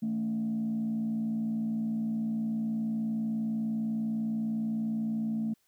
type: tone with frequency modulation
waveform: sine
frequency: 221.6 Hz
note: A3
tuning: 13 cents sharp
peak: -27 dBFS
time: 0.02-5.54 s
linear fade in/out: 10 ms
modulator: 59.8 Hz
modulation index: 0.4
effects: tanh soft clip ceiling -25 dBFS + white hiss -72 dBFS RMS until 5.67 s